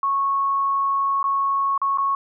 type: tone with dropouts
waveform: sine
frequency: 1102 Hz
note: C#6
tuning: 11 cents flat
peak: -18 dBFS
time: 0.03-2.15 s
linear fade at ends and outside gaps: 2 ms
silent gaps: 1.229-1.24 / 1.778-1.816 / 1.975-1.983 s
effects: none